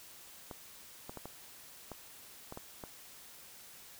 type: clicks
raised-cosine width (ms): 1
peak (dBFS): -29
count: 8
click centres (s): 0.512 / 1.095 / 1.173 / 1.256 / 1.917 / 2.524 / 2.574 / 2.838
effects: white hiss -54 dBFS RMS until 3.99 s

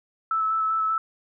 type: tone with vibrato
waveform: sine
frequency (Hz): 1309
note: E6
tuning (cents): -13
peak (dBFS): -21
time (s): 0.31-0.98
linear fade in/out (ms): 2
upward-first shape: square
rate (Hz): 5.1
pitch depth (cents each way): 11
effects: none

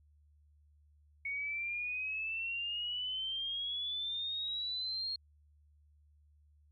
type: exponential sweep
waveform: sine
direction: up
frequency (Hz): 2217 to 4278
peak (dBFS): -35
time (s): 1.25-5.16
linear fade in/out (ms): 5
effects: added 74 Hz sine -63 dBFS peak until 6.71 s

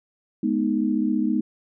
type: chord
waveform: sine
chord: G# minor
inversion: none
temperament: equal with one note detuned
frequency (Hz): 211.6 / 246.9 / 311.1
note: G#3 / B3 / D#4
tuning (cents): +33 / 0 / 0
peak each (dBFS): -24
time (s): 0.43-1.41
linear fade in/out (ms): 5
effects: none

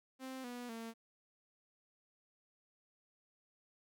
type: tone with pitch steps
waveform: sawtooth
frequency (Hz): 261.6 / 244.1 / 227.7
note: C4 / B3 / A#3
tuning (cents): 0 / -20 / -40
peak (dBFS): -40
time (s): 0.19-0.94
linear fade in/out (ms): 50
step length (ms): 250
effects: none

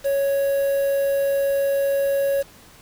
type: tone with quantisation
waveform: triangle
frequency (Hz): 554.4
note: C#5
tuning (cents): 0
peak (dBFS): -16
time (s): 0.04-2.43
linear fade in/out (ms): 20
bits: 6
effects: pink hiss -48 dBFS RMS until 2.81 s

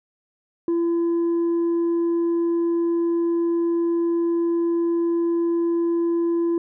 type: tone with tanh clipping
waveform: triangle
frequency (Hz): 338.5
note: E4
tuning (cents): +46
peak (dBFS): -19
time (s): 0.68-6.58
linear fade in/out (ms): 2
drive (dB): 7
effects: none

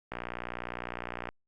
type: click train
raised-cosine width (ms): 0.5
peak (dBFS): -20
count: 71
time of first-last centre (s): 0.12-1.289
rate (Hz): 59.9
effects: Opus 48 kbps

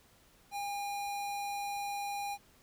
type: tone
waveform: square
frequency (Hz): 810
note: G#5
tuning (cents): -43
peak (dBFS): -36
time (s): 0.51-2.38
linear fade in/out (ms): 50
effects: pink hiss -64 dBFS RMS until 2.62 s

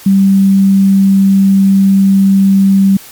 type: tone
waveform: sine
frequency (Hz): 194.8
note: G3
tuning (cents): -11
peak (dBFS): -4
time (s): 0.06-2.97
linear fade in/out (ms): 5
effects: white hiss -34 dBFS RMS until 3.11 s + MP3 96 kbps

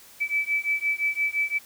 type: beating tone pair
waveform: sine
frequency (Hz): 2304 / 2309.8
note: D7 / D7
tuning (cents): -34 / -29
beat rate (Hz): 5.8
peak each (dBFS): -26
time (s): 0.2-1.59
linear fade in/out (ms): 20
effects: white hiss -50 dBFS RMS until 1.65 s

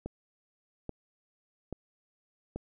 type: click train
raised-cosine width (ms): 2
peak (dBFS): -23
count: 4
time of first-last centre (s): 0.06-2.56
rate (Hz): 1.2
effects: none

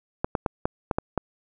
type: clicks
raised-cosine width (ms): 1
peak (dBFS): -9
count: 7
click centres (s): 0.245 / 0.352 / 0.462 / 0.655 / 0.912 / 0.985 / 1.177
effects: none

